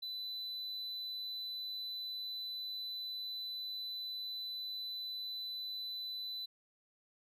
triangle tone, 3999 Hz, B7, 21 cents sharp, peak -38 dBFS, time 0.02-6.46 s, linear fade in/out 10 ms, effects resampled to 32000 Hz

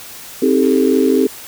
sine chord, A half-diminished seventh, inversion first, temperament just, 264 / 316.8 / 396 / 440 Hz, C4 / Eb4 / G4 / A4, +16 / +31 / +18 / 0 cents, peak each -14 / -18 / -15 / -17 dBFS, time 0.42-1.27 s, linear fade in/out 5 ms
click train, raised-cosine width 0.2 ms, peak -19 dBFS, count 61, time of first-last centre 0.63-1.234 s, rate 99.3 Hz
effects white hiss -34 dBFS RMS until 1.47 s

